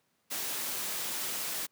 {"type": "noise", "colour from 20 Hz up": "white", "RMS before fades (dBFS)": -35, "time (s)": [0.3, 1.67], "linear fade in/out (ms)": 20, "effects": ["pink hiss -74 dBFS RMS until 1.71 s", "high-pass 150 Hz 12 dB/octave"]}